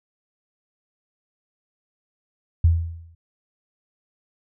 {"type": "tone with exponential decay", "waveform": "sine", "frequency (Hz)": 83.3, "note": "E2", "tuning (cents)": 19, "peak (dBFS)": -10, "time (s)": [2.64, 3.15], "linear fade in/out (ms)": 5, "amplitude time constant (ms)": 110, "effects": []}